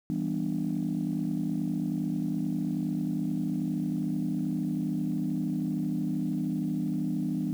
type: chord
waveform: sine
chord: E minor seventh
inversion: none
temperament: just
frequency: 164.81 / 197.78 / 247.2 / 296.7 Hz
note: E3 / G3 / B3 / D4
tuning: 0 / +16 / +2 / +18 cents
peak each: -32 dBFS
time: 0.1-7.53 s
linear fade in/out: 0 ms
effects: tanh soft clip ceiling -20 dBFS + 9-bit